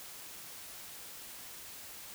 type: silence
effects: white hiss -48 dBFS RMS until 2.14 s